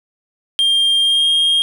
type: tone with pitch glide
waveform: triangle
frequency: 3200 to 3232 Hz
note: G7 to G#7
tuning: +35 to -48 cents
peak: -10 dBFS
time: 0.59-1.62 s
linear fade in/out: 0 ms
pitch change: +17 cents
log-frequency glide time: 1-1.27 s
effects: none